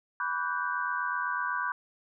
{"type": "chord", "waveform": "sine", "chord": "G major seventh", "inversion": "first", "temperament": "equal with one note detuned", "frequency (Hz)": [987.8, 1146.5, 1480, 1568], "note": ["B5", "D6", "F#6", "G6"], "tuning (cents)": [0, -42, 0, 0], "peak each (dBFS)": -34, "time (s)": [0.2, 1.72], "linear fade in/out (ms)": 2, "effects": []}